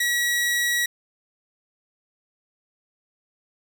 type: tone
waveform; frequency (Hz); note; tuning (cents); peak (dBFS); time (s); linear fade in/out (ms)
sawtooth; 1922; B6; -48; -17; 0-0.86; 5
effects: none